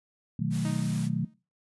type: chord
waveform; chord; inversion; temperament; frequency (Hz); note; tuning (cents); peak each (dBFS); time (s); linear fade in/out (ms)
sine; B dominant seventh; none; equal; 123.47 / 155.56 / 185 / 220; B2 / D#3 / F#3 / A3; 0 / 0 / 0 / 0; -33 / -30 / -31 / -33; 0.39-1.25; 5
type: high-pass noise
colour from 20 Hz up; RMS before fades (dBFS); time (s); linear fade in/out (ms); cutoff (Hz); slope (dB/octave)
white; -43; 0.5-1.1; 50; 100; 96
type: tone with exponential decay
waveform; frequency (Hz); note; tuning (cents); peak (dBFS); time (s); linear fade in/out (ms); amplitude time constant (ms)
sawtooth; 311.1; D#4; 0; -31; 0.65-1.34; 2; 150
effects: noise-tail reverb RT60 0.3 s tail -20 dB re dry + resampled to 24000 Hz